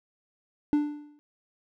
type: tone with exponential decay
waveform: triangle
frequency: 295.1 Hz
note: D4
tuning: 8 cents sharp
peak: -16 dBFS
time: 0.73-1.19 s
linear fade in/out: 0 ms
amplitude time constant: 100 ms
effects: none